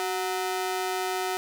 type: ring-modulated tone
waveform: sawtooth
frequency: 554.4 Hz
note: C#5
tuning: in tune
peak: -20 dBFS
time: 0-1.37 s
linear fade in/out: 0 ms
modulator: 180 Hz
effects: none